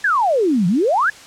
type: exponential two-way sweep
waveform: sine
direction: down then up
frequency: 1760 to 164.81 to 1760 Hz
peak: -13 dBFS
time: 0.04-1.1 s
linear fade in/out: 5 ms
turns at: 0.67 s
effects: white hiss -40 dBFS RMS until 1.26 s + low-pass 7000 Hz 12 dB/octave